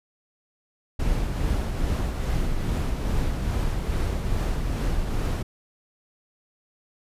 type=noise with tremolo; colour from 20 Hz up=brown; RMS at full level=-23 dBFS; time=0.99-5.43 s; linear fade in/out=10 ms; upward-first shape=triangle; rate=2.4 Hz; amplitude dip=40%; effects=resampled to 32000 Hz